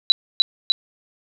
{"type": "tone with echo", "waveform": "sine", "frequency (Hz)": 3951, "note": "B7", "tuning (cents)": 0, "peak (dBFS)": -8, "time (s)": [0.1, 0.12], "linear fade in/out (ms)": 0, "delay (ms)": 300, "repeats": 2, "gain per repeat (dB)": -2, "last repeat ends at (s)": 0.72, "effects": []}